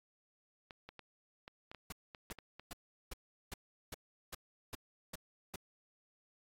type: clicks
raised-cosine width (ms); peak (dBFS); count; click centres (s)
0.3; -33; 10; 0.708 / 0.89 / 0.993 / 1.479 / 1.715 / 1.747 / 2.148 / 2.301 / 2.387 / 2.596
type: noise bursts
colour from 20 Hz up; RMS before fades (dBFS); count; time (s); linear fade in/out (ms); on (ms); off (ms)
pink; -44; 10; 1.9-5.56; 5; 24; 380
effects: AAC 64 kbps